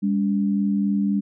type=tone pair together; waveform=sine; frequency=201.3 / 285 Hz; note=G3 / C#4; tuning=+46 / +48 cents; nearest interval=tritone; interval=602 cents; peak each=-19 / -26 dBFS; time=0.02-1.21 s; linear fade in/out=20 ms; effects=none